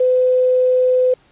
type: tone with quantisation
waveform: sine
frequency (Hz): 507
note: B4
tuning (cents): +45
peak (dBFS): -11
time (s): 0-1.14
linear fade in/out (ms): 5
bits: 6
effects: pink hiss -54 dBFS RMS until 1.31 s + resampled to 8000 Hz